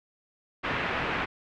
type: low-pass noise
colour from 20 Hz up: white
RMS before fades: -30 dBFS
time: 0.63-1.26 s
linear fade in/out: 20 ms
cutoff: 2400 Hz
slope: 24 dB/octave
effects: none